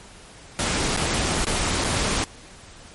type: noise with dropouts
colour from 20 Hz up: pink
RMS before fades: -23 dBFS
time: 0.59-2.24 s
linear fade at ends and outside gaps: 0 ms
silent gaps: 0.964-0.973 / 1.447-1.469 / 1.841-1.846 s
effects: pink hiss -45 dBFS RMS until 2.94 s + MP3 48 kbps